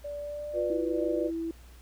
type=tone with pitch glide; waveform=sine; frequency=581 to 594.2 Hz; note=D5 to D5; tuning=-19 to +20 cents; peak=-34 dBFS; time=0.04-1.04 s; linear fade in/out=10 ms; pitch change=+39 cents; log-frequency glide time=0.17-0.54 s
type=chord; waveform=sine; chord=B diminished; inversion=second; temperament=just; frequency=355.6 / 493.9 / 592.7 Hz; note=F4 / B4 / D5; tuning=+31 / 0 / +16 cents; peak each=-32 dBFS; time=0.53-1.31 s; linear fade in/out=50 ms
type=tone; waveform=sine; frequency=329.6 Hz; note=E4; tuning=in tune; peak=-30 dBFS; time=0.7-1.51 s; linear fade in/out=2 ms
effects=added 60 Hz sine -49 dBFS peak until 1.81 s + pink hiss -58 dBFS RMS until 1.81 s